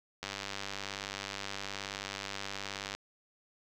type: click train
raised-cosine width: 0.2 ms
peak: -20 dBFS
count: 270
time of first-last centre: 0.23-2.95 s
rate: 98.9 Hz
effects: none